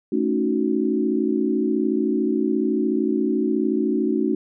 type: chord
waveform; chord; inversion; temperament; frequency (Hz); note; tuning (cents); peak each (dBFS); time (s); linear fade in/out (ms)
sine; D# half-diminished seventh; second; equal; 220 / 277.2 / 311.1 / 370; A3 / C#4 / D#4 / F#4; 0 / 0 / 0 / 0; -24; 0.12-4.35; 5
effects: none